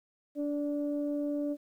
sine tone pair together, 290.2 / 584 Hz, D4 / D5, -21 / -10 cents, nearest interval octave, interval 1211 cents, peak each -30 / -35 dBFS, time 0.35-1.57 s, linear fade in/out 50 ms, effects tanh soft clip ceiling -22 dBFS + 11-bit

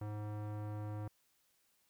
square tone with low-pass filter, 105.2 Hz, G#2, 23 cents sharp, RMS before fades -42 dBFS, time 0.01-1.08 s, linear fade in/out 5 ms, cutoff 1100 Hz, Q 1, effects white hiss -75 dBFS RMS until 1.89 s

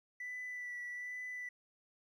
triangle tone with vibrato, 1976 Hz, B6, in tune, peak -38 dBFS, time 0.2-1.49 s, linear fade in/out 5 ms, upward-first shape sine, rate 1.2 Hz, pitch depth 19 cents each way, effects tanh soft clip ceiling -37 dBFS

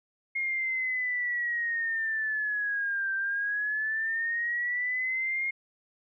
sine linear two-way sweep, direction down then up, 2144 to 1566 to 2144 Hz, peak -27 dBFS, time 0.35-5.51 s, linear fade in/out 10 ms, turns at 3.14 s, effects none

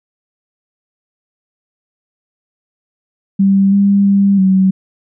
sine tone with pitch steps, 195.6 / 199.6 / 198.4 / 189.7 Hz, G3 / G3 / G3 / F#3, -4 / +32 / +21 / +43 cents, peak -7 dBFS, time 3.39-4.71 s, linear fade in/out 10 ms, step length 330 ms, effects none

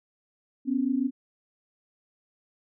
sine tone pair together, 250.2 / 277.2 Hz, B3 / C#4, +23 / 0 cents, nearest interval major second, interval 177 cents, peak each -26 dBFS, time 0.65-1.11 s, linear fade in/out 50 ms, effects none

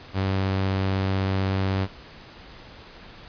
sawtooth tone, 96 Hz, G2, 36 cents flat, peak -18 dBFS, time 0.13-1.88 s, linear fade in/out 50 ms, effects pink hiss -45 dBFS RMS until 3.28 s + resampled to 11025 Hz

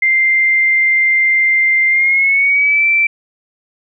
sine tone with pitch glide, 2093 to 2336 Hz, C7 to D7, 0 to -10 cents, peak -9 dBFS, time 0.02-3.07 s, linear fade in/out 5 ms, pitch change +190 cents, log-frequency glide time 1.88-2.86 s, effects none

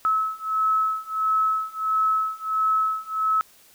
sine beating tone pair, 1294 / 1295.5 Hz, E6 / E6, -32 / -30 cents, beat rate 1.5 Hz, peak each -24 / -23 dBFS, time 0.05-3.41 s, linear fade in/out 0 ms, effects white hiss -54 dBFS RMS until 3.74 s

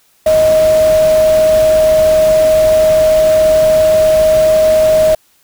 sine tone in noise, 627 Hz, D#5, 13 cents sharp, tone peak -6 dBFS, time 0.26-5.15 s, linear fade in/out 5 ms, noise pink, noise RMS -23 dBFS, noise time 0.26-5.15 s, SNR +14 dB, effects white hiss -53 dBFS RMS until 5.43 s

